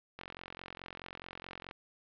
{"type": "click train", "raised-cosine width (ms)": 0.3, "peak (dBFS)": -27, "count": 69, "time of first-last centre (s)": [0.19, 1.711], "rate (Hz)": 44.7, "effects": ["low-pass 4000 Hz 12 dB/octave"]}